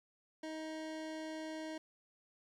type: tone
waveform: 25% pulse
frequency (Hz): 315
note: D#4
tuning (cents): +21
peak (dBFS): -38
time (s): 0.43-1.78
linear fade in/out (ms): 5
effects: low-pass 7000 Hz 12 dB/octave + 12-bit